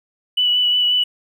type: tone with vibrato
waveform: triangle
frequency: 2960 Hz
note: F#7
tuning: in tune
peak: -10 dBFS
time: 0.37-1.04 s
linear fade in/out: 10 ms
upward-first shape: sine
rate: 5.6 Hz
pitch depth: 16 cents each way
effects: tanh soft clip ceiling -12 dBFS